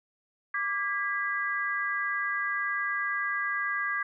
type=chord; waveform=sine; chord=G# diminished; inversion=second; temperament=equal with one note detuned; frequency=1174.7 / 1633.6 / 1975.5 Hz; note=D6 / G#6 / B6; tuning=0 / -29 / 0 cents; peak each=-33 / -30 / -33 dBFS; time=0.54-4.03 s; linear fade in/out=5 ms; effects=none